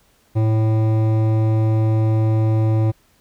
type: tone with hard clipping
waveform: sine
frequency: 110 Hz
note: A2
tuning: in tune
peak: -16 dBFS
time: 0.35-2.92 s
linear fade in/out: 20 ms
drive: 13 dB
effects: pink hiss -58 dBFS RMS until 3.2 s